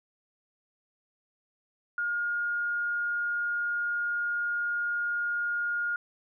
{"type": "tone", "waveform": "sine", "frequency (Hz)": 1423, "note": "F6", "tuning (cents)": 32, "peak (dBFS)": -27, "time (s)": [1.98, 5.96], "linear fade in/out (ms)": 2, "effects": []}